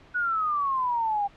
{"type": "exponential sweep", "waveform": "sine", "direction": "down", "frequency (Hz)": [1480, 792], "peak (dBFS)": -23, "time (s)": [0.14, 1.28], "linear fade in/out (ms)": 20, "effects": ["pink hiss -53 dBFS RMS until 1.36 s", "low-pass 3000 Hz 12 dB/octave"]}